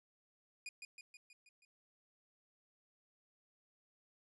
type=tone with echo; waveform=sawtooth; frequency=2448 Hz; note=D#7; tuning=29 cents flat; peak=-40 dBFS; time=0.66-0.69 s; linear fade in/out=2 ms; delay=160 ms; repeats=6; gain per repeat=-4 dB; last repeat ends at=1.65 s; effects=resampled to 22050 Hz